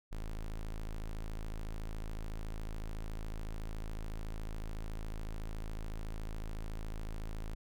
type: tone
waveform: square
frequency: 26.94 Hz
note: A0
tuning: 36 cents flat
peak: -38 dBFS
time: 0.11-7.55 s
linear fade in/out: 10 ms
effects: none